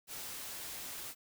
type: noise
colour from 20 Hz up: white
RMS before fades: -44 dBFS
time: 0.07-1.15 s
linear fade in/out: 50 ms
effects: none